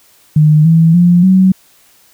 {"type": "tone with pitch steps", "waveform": "sine", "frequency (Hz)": [152.6, 163.55, 175.29, 187.87], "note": ["D#3", "E3", "F3", "F#3"], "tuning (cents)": [-33, -13, 7, 27], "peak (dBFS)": -4, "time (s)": [0.36, 1.52], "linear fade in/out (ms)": 5, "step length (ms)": 290, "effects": ["white hiss -48 dBFS RMS until 2.13 s"]}